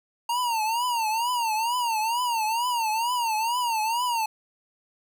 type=tone with vibrato; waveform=square; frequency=925 Hz; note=A#5; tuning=14 cents flat; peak=-24 dBFS; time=0.29-4.26 s; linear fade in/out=5 ms; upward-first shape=triangle; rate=2.2 Hz; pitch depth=150 cents each way; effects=none